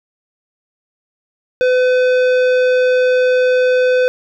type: tone with tanh clipping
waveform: sine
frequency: 505 Hz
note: B4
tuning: 39 cents sharp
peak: -12 dBFS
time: 1.61-4.08 s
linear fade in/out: 0 ms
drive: 14 dB
effects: none